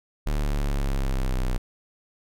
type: exponential sweep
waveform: square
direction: down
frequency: 37.48 to 31 Hz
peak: -23 dBFS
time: 0.26-1.58 s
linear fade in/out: 10 ms
effects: none